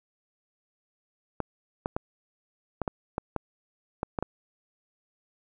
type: clicks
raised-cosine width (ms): 1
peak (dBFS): -14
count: 10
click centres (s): 1.403 / 1.859 / 1.965 / 2.817 / 2.878 / 3.181 / 3.363 / 4.031 / 4.188 / 4.226
effects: none